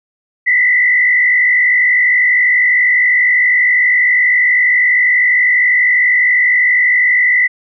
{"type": "tone with frequency modulation", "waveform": "sine", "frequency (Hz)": 1992, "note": "B6", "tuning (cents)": 14, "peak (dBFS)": -8, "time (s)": [0.46, 7.48], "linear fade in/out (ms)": 20, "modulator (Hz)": 52.3, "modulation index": 1.1, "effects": []}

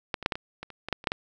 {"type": "clicks", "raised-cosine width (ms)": 0.3, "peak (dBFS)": [-11, -21, -6, -11, -18, -21, -28, -18, -9, -28, -7, -11], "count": 12, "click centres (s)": [0.142, 0.227, 0.261, 0.322, 0.355, 0.63, 0.703, 0.886, 0.927, 1.041, 1.072, 1.119], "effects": []}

